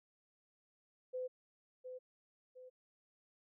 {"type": "tone with echo", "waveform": "sine", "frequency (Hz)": 508, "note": "B4", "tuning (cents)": 49, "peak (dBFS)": -38, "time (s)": [1.13, 1.28], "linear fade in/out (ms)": 20, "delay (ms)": 710, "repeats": 2, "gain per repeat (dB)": -7, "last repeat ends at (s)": 2.7, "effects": []}